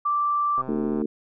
sine tone, 1172 Hz, D6, 4 cents flat, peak -20 dBFS, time 0.05-0.62 s, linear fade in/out 10 ms
click train, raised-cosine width 1 ms, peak -24 dBFS, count 58, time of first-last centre 0.58-1.018 s, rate 130 Hz
harmonic tone, 74.9 Hz, D2, 35 cents sharp, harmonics 3 / 4 / 5 / 6, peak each -26 / -28 / -30 / -32 dBFS, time 0.68-1.06 s, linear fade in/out 5 ms
effects none

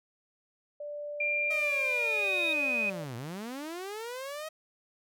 sine tone with tremolo, 587.3 Hz, D5, in tune, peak -35 dBFS, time 0.8-3.04 s, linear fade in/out 5 ms, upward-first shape triangle, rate 0.8 Hz, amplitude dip 30%
sine tone with pitch glide, 2385 to 2499 Hz, D7 to D#7, +26 to +7 cents, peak -27 dBFS, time 1.2-2.9 s, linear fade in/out 5 ms, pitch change +81 cents, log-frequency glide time 1.85-2.33 s
triangle tone with exponential growth, 3733 Hz, A#7, 2 cents sharp, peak -31 dBFS, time 1.42-2.53 s, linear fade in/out 2 ms, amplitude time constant 240 ms
sawtooth linear two-way sweep, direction down then up, 638 to 112.3 to 638 Hz, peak -33 dBFS, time 1.5-4.49 s, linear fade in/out 10 ms, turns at 3.16 s
effects none

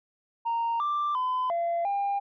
sine tone with pitch steps, 927 / 1179 / 1014 / 683 / 801 Hz, A#5 / D6 / B5 / F5 / G5, -10 / +6 / +45 / -39 / +37 cents, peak -23 dBFS, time 0.45-2.2 s, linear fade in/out 20 ms, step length 350 ms, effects tanh soft clip ceiling -23 dBFS

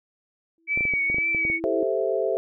sine tone with exponential growth, 329.6 Hz, E4, in tune, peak -24 dBFS, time 0.58-1.83 s, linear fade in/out 1 ms, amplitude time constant 270 ms
sine tone with vibrato, 2277 Hz, C#7, 46 cents sharp, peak -21 dBFS, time 0.67-1.6 s, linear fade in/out 50 ms, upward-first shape triangle, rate 2 Hz, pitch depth 48 cents each way
clicks, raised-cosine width 2 ms, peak -20 dBFS, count 10, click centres 0.775 / 0.808 / 0.853 / 0.937 / 1.1 / 1.145 / 1.184 / 1.348 / 1.451 / 1.5 s
sine chord, A minor seventh, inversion third, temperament equal, 392 / 440 / 523.3 / 659.3 Hz, G4 / A4 / C5 / E5, 0 / 0 / 0 / 0 cents, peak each -27 dBFS, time 1.64-2.37 s, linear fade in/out 0 ms
effects none

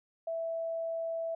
sine tone, 659.3 Hz, E5, in tune, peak -32 dBFS, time 0.27-1.35 s, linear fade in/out 5 ms, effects none

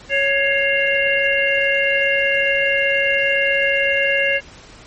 harmonic tone with a mistuned harmonic, 554.4 Hz, C#5, in tune, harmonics 1 / 3 / 4 / 5, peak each -20 / -20 / -20 / -20 dBFS, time 0.09-4.41 s, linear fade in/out 50 ms, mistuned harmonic 4, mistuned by -73 cents, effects pink hiss -42 dBFS RMS until 4.86 s + MP3 32 kbps

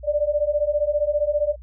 sine beating tone pair, 582 / 597 Hz, D5 / D5, -16 / +28 cents, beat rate 15 Hz, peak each -22 / -21 dBFS, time 0.03-1.56 s, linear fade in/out 50 ms, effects noise-tail reverb RT60 0.1 s tail -25 dB re dry + added 60 Hz sine -38 dBFS peak until 1.62 s

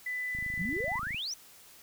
sine tone, 1996 Hz, B6, 18 cents sharp, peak -32 dBFS, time 0.06-0.99 s, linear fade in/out 5 ms
click train, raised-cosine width 5 ms, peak -32 dBFS, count 22, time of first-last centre 0.35-1.145 s, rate 26.4 Hz
sine exponential sweep, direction up, 155.4 to 6200 Hz, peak -33 dBFS, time 0.59-1.34 s, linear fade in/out 5 ms
effects white hiss -55 dBFS RMS until 1.82 s

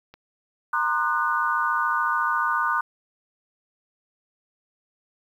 click, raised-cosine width 0.3 ms, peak -29 dBFS, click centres 0.14 s
sine chord, C half-diminished seventh, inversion third, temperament equal with one note detuned, 932.3 / 1046.5 / 1213.3 / 1480 Hz, Bb5 / C6 / Eb6 / Gb6, 0 / 0 / -44 / 0 cents, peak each -28 / -28 / -25 / -25 dBFS, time 0.73-2.81 s, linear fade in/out 5 ms
effects 9-bit

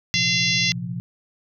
sine chord, Bb suspended second, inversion none, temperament equal, 116.54 / 130.81 / 174.61 Hz, Bb2 / C3 / F3, 0 / 0 / 0 cents, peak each -32 / -32 / -29 dBFS, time 0.14-1 s, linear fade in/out 0 ms
harmonic tone, 686 Hz, F5, 31 cents flat, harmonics 3 / 4 / 5 / 6 / 7 / 8 / 9, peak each -24 / -25 / -26 / -27 / -27 / -28 / -29 dBFS, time 0.14-0.72 s, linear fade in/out 0 ms
effects none

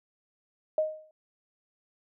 sine tone with exponential decay, 622.3 Hz, D#5, in tune, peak -20 dBFS, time 0.78-1.11 s, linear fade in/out 2 ms, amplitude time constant 71 ms, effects none

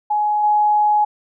sine tone with level steps, 840 Hz, G#5, 19 cents sharp, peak -15 / -12 dBFS, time 0.1-1.05 s, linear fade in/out 10 ms, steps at 0.43 s, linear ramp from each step 10 ms, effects none

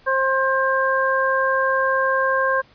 harmonic tone, 531 Hz, C5, 25 cents sharp, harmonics 1 / 2 / 3, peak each -21 / -21 / -21 dBFS, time 0.06-2.62 s, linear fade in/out 20 ms, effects pink hiss -53 dBFS RMS until 2.74 s + resampled to 11025 Hz

